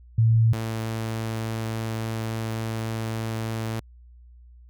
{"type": "tone pair in turn", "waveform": ["sine", "sawtooth"], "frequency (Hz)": [113.1, 112.06], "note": ["A2", "A2"], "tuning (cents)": [48, 32], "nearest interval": "unison", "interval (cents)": 16, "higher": "first", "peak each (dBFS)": [-15, -23], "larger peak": "first", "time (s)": [[0.18, 0.53], [0.53, 3.8]], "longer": "second", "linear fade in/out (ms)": 5, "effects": ["added 60 Hz sine -46 dBFS peak until 4.69 s"]}